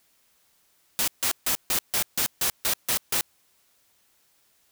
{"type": "noise bursts", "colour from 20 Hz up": "white", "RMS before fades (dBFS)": -24, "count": 10, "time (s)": [0.99, 3.21], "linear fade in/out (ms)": 0, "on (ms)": 87, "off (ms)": 150, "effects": ["white hiss -65 dBFS RMS until 4.71 s"]}